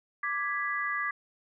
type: chord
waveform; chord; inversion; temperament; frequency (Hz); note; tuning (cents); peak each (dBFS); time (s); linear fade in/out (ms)
sine; G# diminished; second; equal; 1174.7 / 1661.2 / 1975.5; D6 / G#6 / B6; 0 / 0 / 0; -33; 0.23-1.11; 5
effects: none